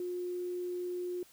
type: tone with quantisation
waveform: sine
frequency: 357.2 Hz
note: F4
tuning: 39 cents sharp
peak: -34 dBFS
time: 0-1.23 s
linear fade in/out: 2 ms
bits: 10
effects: white hiss -61 dBFS RMS until 1.32 s